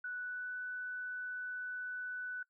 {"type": "tone with pitch glide", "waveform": "sine", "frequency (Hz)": [1480, 1492], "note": ["F#6", "F#6"], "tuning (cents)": [0, 14], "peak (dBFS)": -38, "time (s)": [0.04, 2.43], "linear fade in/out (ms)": 5, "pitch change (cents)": 14, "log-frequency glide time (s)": [0.16, 0.55], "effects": ["noise-tail reverb RT60 0.1 s tail -21 dB re dry"]}